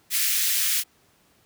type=high-pass noise; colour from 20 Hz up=white; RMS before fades=-23 dBFS; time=0.1-0.84 s; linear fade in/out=50 ms; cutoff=1800 Hz; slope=24 dB/octave; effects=pink hiss -61 dBFS RMS until 1.45 s + high-pass 80 Hz 12 dB/octave

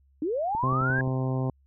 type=linear sweep; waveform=sine; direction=up; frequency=282.1 to 1661.2 Hz; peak=-25 dBFS; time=0.22-1.01 s; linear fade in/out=2 ms
type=click train; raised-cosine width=3 ms; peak=-25 dBFS; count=7; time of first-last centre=0.55-1.076 s; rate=11.4 Hz
type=harmonic tone; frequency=130.4 Hz; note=C3; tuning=5 cents flat; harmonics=1 / 2 / 3 / 4 / 5 / 6 / 7 / 8; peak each=-26 / -32 / -36 / -38 / -40 / -42 / -43 / -44 dBFS; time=0.63-1.5 s; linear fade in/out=2 ms
effects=added 68 Hz sine -59 dBFS peak until 1.66 s

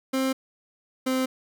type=tone pair in turn; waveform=30% pulse; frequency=264.1 / 259.7 Hz; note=C4 / C4; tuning=+16 / -13 cents; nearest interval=unison; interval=29 cents; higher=first; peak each=-20 dBFS; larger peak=neither; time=0.13-0.33 / 1.06-1.26 s; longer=neither; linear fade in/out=10 ms; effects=none

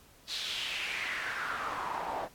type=noise with band-pass filter sweep; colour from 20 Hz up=pink; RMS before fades=-36 dBFS; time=0.27-2.29 s; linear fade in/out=50 ms; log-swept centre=4200 to 700 Hz; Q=3.7; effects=pink hiss -59 dBFS RMS until 2.34 s + AAC 64 kbps

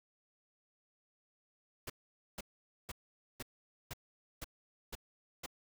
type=noise bursts; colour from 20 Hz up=pink; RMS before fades=-43 dBFS; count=8; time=1.87-5.462 s; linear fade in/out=5 ms; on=29 ms; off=480 ms; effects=none

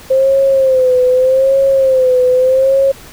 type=tone with vibrato; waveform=sine; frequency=523.3 Hz; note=C5; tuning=in tune; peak=-7 dBFS; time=0.1-2.92 s; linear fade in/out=10 ms; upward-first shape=sine; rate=0.82 Hz; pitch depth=68 cents each way; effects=pink hiss -36 dBFS RMS until 3.12 s

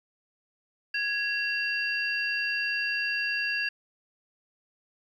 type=tone cluster; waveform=sine; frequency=1662 / 2731 / 4721 Hz; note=G#6 / F7 / D8; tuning=+1 / -39 / +8 cents; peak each=-29 / -30 / -36 dBFS; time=0.94-3.69 s; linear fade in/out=5 ms; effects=10-bit

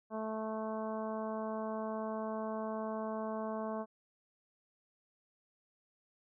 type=harmonic tone; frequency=218.8 Hz; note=A3; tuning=9 cents flat; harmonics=1 / 2 / 3 / 4 / 5 / 6 / 7; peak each=-40 / -43 / -40 / -46 / -45 / -57 / -56 dBFS; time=0.1-3.86 s; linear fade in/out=50 ms; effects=none

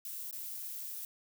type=noise with dropouts; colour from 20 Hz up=violet; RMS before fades=-42 dBFS; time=0.05-1.05 s; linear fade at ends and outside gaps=1 ms; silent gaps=0.311-0.327 s; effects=none

